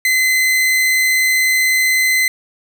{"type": "tone", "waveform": "40% pulse", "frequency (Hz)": 2044, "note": "C7", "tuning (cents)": -41, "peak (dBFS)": -11, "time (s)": [0.05, 2.28], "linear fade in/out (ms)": 2, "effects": []}